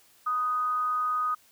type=tone with amplitude modulation; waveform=sine; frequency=1244.5 Hz; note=D#6; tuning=in tune; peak=-23 dBFS; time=0.26-1.35 s; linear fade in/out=10 ms; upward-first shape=sine; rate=251 Hz; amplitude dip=35%; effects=white hiss -60 dBFS RMS until 1.51 s